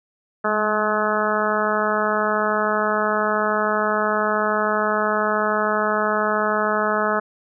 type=harmonic tone with a mistuned harmonic; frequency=213 Hz; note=G#3; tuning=44 cents sharp; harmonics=1 / 2 / 3 / 4 / 5 / 6 / 7 / 8; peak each=-28 / -26 / -24 / -28 / -27 / -24 / -27 / -30 dBFS; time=0.44-7.2 s; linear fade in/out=10 ms; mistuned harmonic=1; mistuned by=-25 cents; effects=none